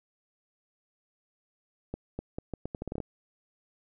accelerating click train, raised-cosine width 2 ms, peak -21 dBFS, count 12, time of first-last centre 1.94-3.002 s, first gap 250 ms, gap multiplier 0.78, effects none

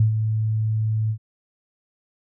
sine tone with ADSR envelope, 109.4 Hz, A2, 9 cents flat, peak -12 dBFS, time 0-1.18 s, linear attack 4 ms, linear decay 110 ms, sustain -7 dB, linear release 78 ms, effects none

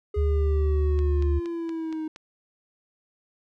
triangle exponential sweep, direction down, 415.3 to 311.1 Hz, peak -26 dBFS, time 0.14-2.08 s, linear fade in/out 5 ms
sine tone, 73.42 Hz, D2, in tune, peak -20 dBFS, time 0.16-1.4 s, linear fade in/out 20 ms
click train, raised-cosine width 0.2 ms, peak -26 dBFS, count 6, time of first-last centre 0.99-2.161 s, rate 4.27 Hz
effects none

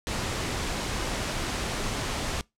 pink noise, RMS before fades -30 dBFS, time 0.07-2.41 s, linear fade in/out 0 ms, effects noise-tail reverb RT60 0.2 s tail -24 dB re dry + low-pass 8000 Hz 12 dB/octave

